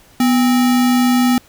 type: tone with sample-and-hold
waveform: sine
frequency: 246.9 Hz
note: B3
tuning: in tune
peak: -10 dBFS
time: 0.2-1.38 s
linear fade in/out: 2 ms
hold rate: 1050 Hz
effects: pink hiss -48 dBFS RMS until 1.48 s